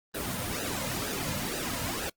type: noise with flanger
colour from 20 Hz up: pink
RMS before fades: -33 dBFS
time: 0.14-2.1 s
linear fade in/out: 10 ms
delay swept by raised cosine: 0.9 to 2.7 ms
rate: 2.1 Hz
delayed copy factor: -0.75
effects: noise-tail reverb RT60 0.1 s tail -23 dB re dry + Opus 24 kbps